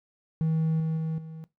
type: tone with level steps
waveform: triangle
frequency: 160 Hz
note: D#3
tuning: 49 cents sharp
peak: -20 / -23 / -25 / -36 dBFS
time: 0.41-1.44 s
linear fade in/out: 0 ms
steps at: 0.8 / 0.97 / 1.18 s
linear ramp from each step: 2 ms
effects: noise-tail reverb RT60 0.2 s tail -19 dB re dry + tanh soft clip ceiling -16 dBFS